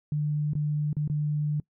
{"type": "tone with dropouts", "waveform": "sine", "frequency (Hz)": 149.2, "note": "D3", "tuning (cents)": 28, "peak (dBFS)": -24, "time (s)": [0.12, 1.6], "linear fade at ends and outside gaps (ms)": 2, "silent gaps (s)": [[0.534, 0.552], [0.93, 0.967], [1.077, 1.098]], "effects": ["noise-tail reverb RT60 0.1 s tail -23 dB re dry"]}